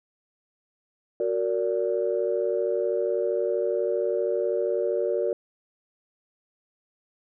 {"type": "chord", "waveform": "sine", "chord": "Gb augmented", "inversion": "none", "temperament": "just", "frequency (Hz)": [370, 462.5, 578.1], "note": ["Gb4", "Bb4", "D5"], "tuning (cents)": [0, -14, -27], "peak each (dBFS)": [-27, -26, -27], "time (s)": [1.2, 5.33], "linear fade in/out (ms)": 2, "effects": ["tanh soft clip ceiling -13 dBFS"]}